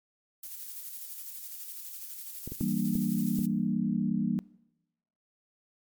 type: noise with tremolo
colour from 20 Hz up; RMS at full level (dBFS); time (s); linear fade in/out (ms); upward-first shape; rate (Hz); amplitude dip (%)
violet; -40; 0.43-3.46; 5; square; 12; 30
type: clicks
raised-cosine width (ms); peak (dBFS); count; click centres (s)
3; -25; 5; 2.476 / 2.52 / 2.608 / 2.954 / 3.391
type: chord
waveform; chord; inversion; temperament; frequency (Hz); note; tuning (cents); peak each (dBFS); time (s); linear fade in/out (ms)
sine; E half-diminished seventh; none; equal; 164.81 / 196 / 233.1 / 293.7; E3 / G3 / Bb3 / D4; 0 / 0 / 0 / 0; -34 / -30 / -30 / -36; 2.61-4.39; 0
effects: noise-tail reverb RT60 0.9 s tail -22 dB re dry + MP3 96 kbps